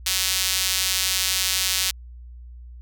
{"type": "tone with high-pass filter", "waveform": "sawtooth", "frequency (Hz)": 188, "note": "F#3", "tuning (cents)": 28, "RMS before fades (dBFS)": -23, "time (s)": [0.06, 1.91], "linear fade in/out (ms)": 5, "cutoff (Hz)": 3800, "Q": 0.94, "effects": ["added 60 Hz sine -38 dBFS peak until 2.81 s"]}